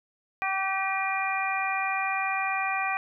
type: harmonic tone with a mistuned harmonic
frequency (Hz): 385.6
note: G4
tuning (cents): -28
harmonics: 2 / 3 / 4 / 5 / 6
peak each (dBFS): -30 / -32 / -36 / -34 / -30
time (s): 0.42-2.97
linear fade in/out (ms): 0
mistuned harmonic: 6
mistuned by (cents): +67
effects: none